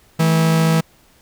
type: tone pair together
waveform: 45% pulse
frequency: 162.3 / 216.4 Hz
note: E3 / A3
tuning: -27 / -29 cents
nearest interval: perfect fourth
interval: 498 cents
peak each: -13 / -23 dBFS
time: 0.19-0.81 s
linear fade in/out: 10 ms
effects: pink hiss -53 dBFS RMS until 1.21 s